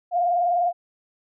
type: tone with vibrato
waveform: sine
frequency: 701 Hz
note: F5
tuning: 6 cents sharp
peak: -18 dBFS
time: 0.11-0.73 s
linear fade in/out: 50 ms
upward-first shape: triangle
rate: 20 Hz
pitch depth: 76 cents each way
effects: none